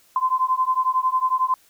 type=beating tone pair; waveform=sine; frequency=1026 / 1037 Hz; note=C6 / C6; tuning=-34 / -16 cents; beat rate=11 Hz; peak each=-21 dBFS; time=0.16-1.54 s; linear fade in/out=2 ms; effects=white hiss -57 dBFS RMS until 1.69 s